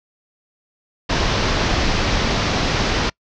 pink low-pass noise, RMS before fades -19 dBFS, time 1.09-3.1 s, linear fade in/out 10 ms, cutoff 5900 Hz, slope 48 dB/octave, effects noise-tail reverb RT60 0.1 s tail -26 dB re dry

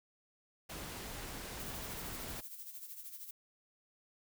pink noise, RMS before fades -45 dBFS, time 0.69-2.41 s, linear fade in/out 10 ms
violet noise with tremolo, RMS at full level -46 dBFS, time 1.59-3.31 s, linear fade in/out 5 ms, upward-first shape sine, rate 13 Hz, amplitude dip 60%
effects none

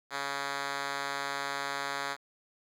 5% pulse tone with band-pass filter, 140 Hz, C#3, 18 cents sharp, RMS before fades -35 dBFS, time 0.1-2.17 s, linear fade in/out 50 ms, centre 2400 Hz, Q 0.52, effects 10-bit

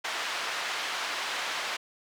pink band-pass noise, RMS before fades -33 dBFS, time 0.04-1.77 s, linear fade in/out 10 ms, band 960 to 4400 Hz, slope 12 dB/octave, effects none

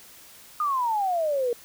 sine exponential sweep, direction down, 1244.5 to 466.2 Hz, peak -22 dBFS, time 0.6-1.53 s, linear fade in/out 2 ms, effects white hiss -49 dBFS RMS until 1.64 s

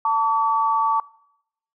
sine tone pair together, 892 / 1142.4 Hz, A5 / D6, +23 / -48 cents, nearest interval major third, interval 429 cents, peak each -20 dBFS, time 0.05-1 s, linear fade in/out 2 ms, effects noise-tail reverb RT60 0.8 s tail -22 dB re dry

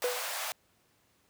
pink high-pass noise, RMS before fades -36 dBFS, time 0.02-0.52 s, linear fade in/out 0 ms, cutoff 580 Hz, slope 48 dB/octave
triangle tone with exponential decay, 493.9 Hz, B4, in tune, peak -23 dBFS, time 0.04-0.33 s, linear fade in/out 2 ms, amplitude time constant 62 ms
effects pink hiss -69 dBFS RMS until 1.29 s + high-pass 80 Hz 12 dB/octave

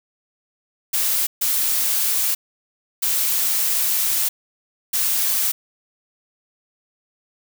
blue noise bursts at uneven times, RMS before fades -20 dBFS, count 4, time 0.93-1.27 / 1.41-2.35 / 3.02-4.29 / 4.93-5.52 s, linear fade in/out 10 ms, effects none

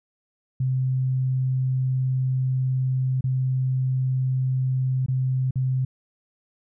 sine tone with dropouts, 129.9 Hz, C3, 12 cents flat, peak -20 dBFS, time 0.6-5.85 s, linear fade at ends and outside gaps 5 ms, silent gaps 3.209-3.24 / 5.062-5.083 / 5.509-5.556 s, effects none

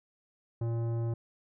sine tone with tanh clipping, 115.9 Hz, A#2, 10 cents flat, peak -31 dBFS, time 0.61-1.14 s, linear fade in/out 5 ms, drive 14 dB, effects none

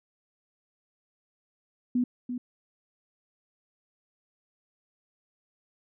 sine tone with echo, 246.9 Hz, B3, in tune, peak -22 dBFS, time 1.95-2.04 s, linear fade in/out 5 ms, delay 340 ms, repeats 1, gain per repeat -8 dB, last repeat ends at 2.38 s, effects none

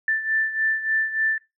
sine beating tone pair, 1767 / 1770.4 Hz, A6 / A6, +7 / +10 cents, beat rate 3.4 Hz, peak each -22 / -27 dBFS, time 0.08-1.38 s, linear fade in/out 2 ms, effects noise-tail reverb RT60 0.2 s tail -19 dB re dry

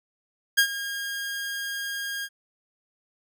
sawtooth tone with ADSR envelope, 1622 Hz, G#6, 41 cents flat, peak -11 dBFS, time 0.57-2.29 s, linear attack 17 ms, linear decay 80 ms, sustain -15 dB, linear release 54 ms, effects none

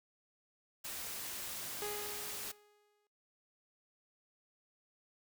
white noise, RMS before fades -43 dBFS, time 0.84-2.52 s, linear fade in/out 10 ms
sawtooth tone with exponential decay, 415.4 Hz, G#4, in tune, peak -34 dBFS, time 1.82-3.07 s, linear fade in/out 0 ms, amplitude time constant 270 ms
effects noise-tail reverb RT60 0.4 s tail -22 dB re dry

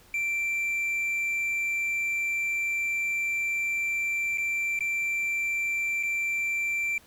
triangle tone with dropouts, 2349 Hz, D7, in tune, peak -24 dBFS, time 0.14-6.98 s, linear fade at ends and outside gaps 2 ms, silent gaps 4.375-4.381 / 4.791-4.806 / 6.029-6.033 s, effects pink hiss -56 dBFS RMS until 7.06 s

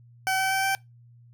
20% pulse tone with pitch steps, 761 / 766.3 / 771.6 / 777 Hz, F#5 / G5 / G5 / G5, +48 / -40 / -28 / -16 cents, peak -18 dBFS, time 0.27-0.75 s, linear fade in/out 0 ms, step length 120 ms, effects noise-tail reverb RT60 0.2 s tail -24 dB re dry + added 119 Hz sine -50 dBFS peak until 1.33 s

